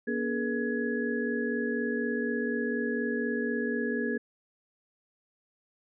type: tone cluster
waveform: sine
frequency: 239.2 / 283.3 / 423.7 / 480.3 / 1680 Hz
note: A#3 / C#4 / G#4 / B4 / G#6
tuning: +45 / +38 / +35 / -48 / +19 cents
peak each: -31 / -37 / -33 / -37 / -35 dBFS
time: 0.07-4.18 s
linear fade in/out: 10 ms
effects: none